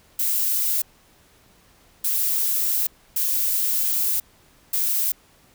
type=noise bursts at uneven times; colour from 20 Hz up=violet; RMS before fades=-22 dBFS; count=4; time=0.19-0.82 / 2.04-2.87 / 3.16-4.2 / 4.73-5.12 s; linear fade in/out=5 ms; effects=pink hiss -56 dBFS RMS until 5.54 s